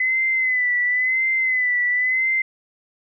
sine tone with vibrato, 2020 Hz, B6, 39 cents sharp, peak -17 dBFS, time 0-2.42 s, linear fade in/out 5 ms, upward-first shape sine, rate 0.96 Hz, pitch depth 52 cents each way, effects none

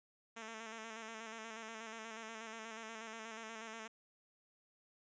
5% pulse tone with vibrato, 223.4 Hz, A3, 27 cents sharp, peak -35 dBFS, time 0.36-3.88 s, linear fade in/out 10 ms, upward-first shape square, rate 8.3 Hz, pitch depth 36 cents each way, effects resampled to 16000 Hz

